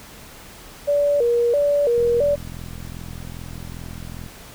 sine tone with vibrato, 523.3 Hz, C5, in tune, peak -15 dBFS, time 0.87-2.36 s, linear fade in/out 20 ms, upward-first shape square, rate 1.5 Hz, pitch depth 170 cents each way
click train, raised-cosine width 5 ms, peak -23 dBFS, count 98, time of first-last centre 1.98-4.262 s, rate 42.5 Hz
effects pink hiss -42 dBFS RMS until 4.54 s

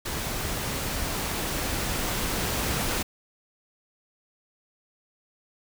pink noise with level ramp, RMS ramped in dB -31 to -27 dBFS, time 0.05-3.03 s, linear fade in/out 10 ms, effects none

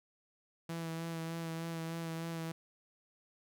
sawtooth tone with vibrato, 164.81 Hz, E3, in tune, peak -34 dBFS, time 0.69-2.52 s, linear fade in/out 5 ms, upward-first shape sine, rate 3.3 Hz, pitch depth 20 cents each way, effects none

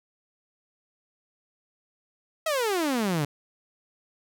sawtooth exponential sweep, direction down, 659.3 to 139 Hz, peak -20 dBFS, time 2.46-3.25 s, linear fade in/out 5 ms, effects none

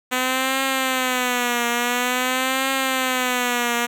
5% pulse tone with vibrato, 252.3 Hz, B3, 37 cents sharp, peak -8 dBFS, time 0.11-3.87 s, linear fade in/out 20 ms, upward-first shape triangle, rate 0.48 Hz, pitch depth 110 cents each way, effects none

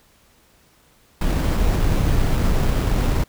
brown noise with sample-and-hold, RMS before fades -18 dBFS, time 1.21-3.24 s, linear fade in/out 5 ms, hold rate 6300 Hz, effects pink hiss -56 dBFS RMS until 3.28 s

